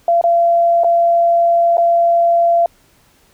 sine tone with dropouts, 683 Hz, F5, 39 cents flat, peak -9 dBFS, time 0.08-2.66 s, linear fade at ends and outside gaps 2 ms, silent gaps 0.213-0.239 / 0.836-0.844 / 1.771-1.78 s, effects pink hiss -53 dBFS RMS until 3.33 s

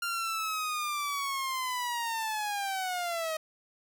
sawtooth linear sweep, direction down, 1396.9 to 625 Hz, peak -27 dBFS, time 0.02-3.37 s, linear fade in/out 5 ms, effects none

